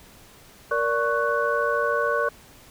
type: tone cluster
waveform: sine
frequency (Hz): 468.7 / 582 / 1109 / 1491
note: A#4 / D5 / C#6 / F#6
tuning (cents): +9 / -16 / 0 / +13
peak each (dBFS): -26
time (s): 0.71-2.29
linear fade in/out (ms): 5
effects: pink hiss -50 dBFS RMS until 2.7 s